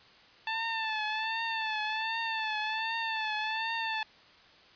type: tone with vibrato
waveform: 15% pulse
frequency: 883 Hz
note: A5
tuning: 6 cents sharp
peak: -24 dBFS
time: 0.47-4.03 s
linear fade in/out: 2 ms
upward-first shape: triangle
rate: 1.3 Hz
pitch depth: 65 cents each way
effects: white hiss -57 dBFS RMS until 4.75 s + resampled to 11025 Hz